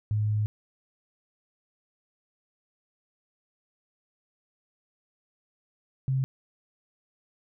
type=tone pair in turn; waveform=sine; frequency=106.1 / 132.78 Hz; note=G#2 / C3; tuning=+38 / +26 cents; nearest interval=major third; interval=388 cents; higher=second; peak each=-23 dBFS; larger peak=neither; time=0.11-0.46 / 6.08-6.24 s; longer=first; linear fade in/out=0 ms; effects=none